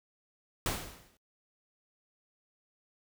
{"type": "noise with exponential decay", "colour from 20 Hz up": "pink", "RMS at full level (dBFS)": -30, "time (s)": [0.66, 1.17], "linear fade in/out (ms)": 1, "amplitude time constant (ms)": 110, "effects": ["noise-tail reverb RT60 0.1 s tail -24 dB re dry"]}